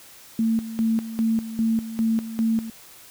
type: tone with tremolo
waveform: sine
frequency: 224.6 Hz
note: A3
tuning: 36 cents sharp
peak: -18 dBFS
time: 0.39-2.7 s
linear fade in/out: 2 ms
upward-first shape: square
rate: 2.5 Hz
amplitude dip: 75%
effects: white hiss -47 dBFS RMS until 3.1 s